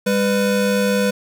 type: tone pair together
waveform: square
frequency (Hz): 200.7 / 497.5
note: G3 / B4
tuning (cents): +41 / +13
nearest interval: octave + major third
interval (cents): 1572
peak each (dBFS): -19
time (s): 0.06-1.11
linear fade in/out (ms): 10
effects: none